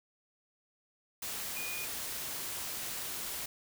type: tone in noise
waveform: sine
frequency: 2453 Hz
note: D#7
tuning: 25 cents flat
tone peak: -40 dBFS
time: 1.56-1.85 s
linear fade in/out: 5 ms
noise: white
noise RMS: -39 dBFS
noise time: 1.22-3.46 s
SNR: -4 dB
effects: none